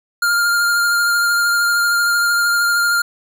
square tone with vibrato, 1404 Hz, F6, 9 cents sharp, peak -14 dBFS, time 0.22-3.02 s, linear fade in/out 5 ms, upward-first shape triangle, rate 13 Hz, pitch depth 20 cents each way, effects none

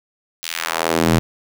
square tone with high-pass filter sweep, 41.2 Hz, E1, in tune, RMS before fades -19 dBFS, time 0.43-1.19 s, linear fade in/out 0 ms, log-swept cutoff 3700 to 120 Hz, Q 1.1, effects none

